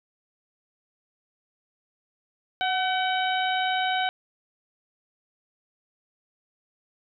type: harmonic tone with a mistuned harmonic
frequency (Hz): 759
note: F#5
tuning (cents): +44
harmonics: 1 / 2 / 3 / 4 / 5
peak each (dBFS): -25 / -29 / -34 / -32 / -34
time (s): 2.61-4.09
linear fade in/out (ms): 0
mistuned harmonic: 1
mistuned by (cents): -41
effects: none